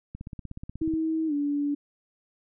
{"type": "click train", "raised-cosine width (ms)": 5, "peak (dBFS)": -25, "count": 14, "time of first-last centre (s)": [0.15, 0.938], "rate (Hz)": 16.5}
{"type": "tone with pitch glide", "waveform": "sine", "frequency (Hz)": [320, 288.4], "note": ["D#4", "D4"], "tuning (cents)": [49, -31], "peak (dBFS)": -24, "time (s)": [0.81, 1.75], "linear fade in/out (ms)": 10, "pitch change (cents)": -180, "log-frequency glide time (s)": [1.27, 1.33]}
{"effects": []}